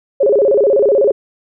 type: tone with vibrato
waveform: sine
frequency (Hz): 476.5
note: A#4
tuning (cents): +38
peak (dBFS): -8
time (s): 0.2-1.12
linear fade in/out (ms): 10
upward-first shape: square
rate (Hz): 16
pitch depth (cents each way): 250
effects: none